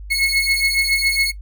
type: beating tone pair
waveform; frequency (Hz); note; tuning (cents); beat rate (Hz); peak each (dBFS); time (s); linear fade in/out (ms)
30% pulse; 2178 / 2185.2; C#7 / C#7; -31 / -25; 7.2; -16; 0.1-1.32; 20
effects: noise-tail reverb RT60 0.1 s tail -18 dB re dry + added 50 Hz sine -31 dBFS peak until 1.41 s